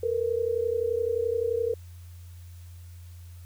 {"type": "tone pair together", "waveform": "sine", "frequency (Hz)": [450.2, 481.8], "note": ["A4", "B4"], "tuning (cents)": [40, -43], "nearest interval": "minor second", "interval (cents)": 117, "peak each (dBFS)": -27, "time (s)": [0.03, 1.74], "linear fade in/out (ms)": 5, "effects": ["added 87 Hz sine -42 dBFS peak until 3.45 s", "white hiss -59 dBFS RMS until 3.45 s"]}